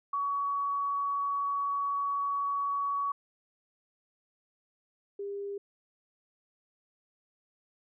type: tone pair in turn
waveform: sine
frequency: 1127 / 401.5 Hz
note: C#6 / G4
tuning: +28 / +41 cents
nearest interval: octave + tritone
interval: 1787 cents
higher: first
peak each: -28 / -34 dBFS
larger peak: first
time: 0.13-3.12 / 5.19-5.58 s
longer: first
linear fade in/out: 5 ms
effects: none